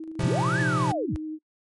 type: tone with tremolo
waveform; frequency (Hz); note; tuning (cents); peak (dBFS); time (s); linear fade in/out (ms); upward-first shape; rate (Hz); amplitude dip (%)
sine; 320; D#4; +49; -32; 0-0.64; 5; square; 13; 40
type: chord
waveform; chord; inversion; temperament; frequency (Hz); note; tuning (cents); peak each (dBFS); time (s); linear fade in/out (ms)
square; Bb suspended second; none; equal; 116.54 / 130.81 / 174.61; Bb2 / C3 / F3; 0 / 0 / 0; -32 / -27 / -29; 0.19-0.92; 5
type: linear two-way sweep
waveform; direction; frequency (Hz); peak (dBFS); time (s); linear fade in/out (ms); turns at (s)
sine; up then down; 36.5 to 1765 to 36.5; -25; 0.23-1.16; 0; 0.6
type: tone with vibrato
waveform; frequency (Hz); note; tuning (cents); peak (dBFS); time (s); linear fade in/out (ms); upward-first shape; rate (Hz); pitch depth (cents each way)
sine; 311.1; D#4; 0; -30; 0.59-1.39; 50; triangle; 11; 13
effects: noise-tail reverb RT60 0.1 s tail -25 dB re dry + MP3 48 kbps